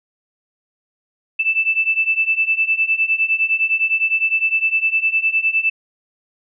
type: beating tone pair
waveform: sine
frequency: 2637 / 2646.8 Hz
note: E7 / E7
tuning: 0 / +6 cents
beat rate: 9.8 Hz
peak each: -19 / -17 dBFS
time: 1.39-5.7 s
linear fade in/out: 10 ms
effects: none